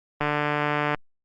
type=click train; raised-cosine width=0.5 ms; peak=-9 dBFS; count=110; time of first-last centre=0.21-0.946 s; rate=148 Hz; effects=Opus 32 kbps